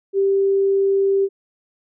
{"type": "tone", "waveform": "sine", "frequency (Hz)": 392.2, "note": "G4", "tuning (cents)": 1, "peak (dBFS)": -14, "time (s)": [0.13, 1.29], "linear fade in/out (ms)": 50, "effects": []}